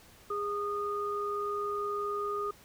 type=tone pair together; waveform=sine; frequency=410.4 / 1229.8 Hz; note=G#4 / D#6; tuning=-21 / -21 cents; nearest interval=octave + perfect fifth; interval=1900 cents; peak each=-34 / -33 dBFS; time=0.3-2.51 s; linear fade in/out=5 ms; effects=pink hiss -57 dBFS RMS until 2.64 s